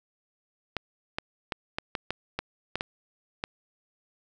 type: clicks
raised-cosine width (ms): 0.3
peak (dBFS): -13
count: 10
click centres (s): 0.767 / 1.185 / 1.522 / 1.785 / 1.952 / 2.106 / 2.39 / 2.756 / 2.809 / 3.439
effects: none